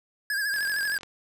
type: tone with vibrato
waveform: square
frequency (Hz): 1647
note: G#6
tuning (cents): -15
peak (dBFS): -26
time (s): 0.3-0.98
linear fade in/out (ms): 2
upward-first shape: sine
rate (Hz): 13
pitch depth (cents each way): 68
type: click train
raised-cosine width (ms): 0.2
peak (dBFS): -24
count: 23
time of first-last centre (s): 0.54-1.032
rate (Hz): 44.7
effects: none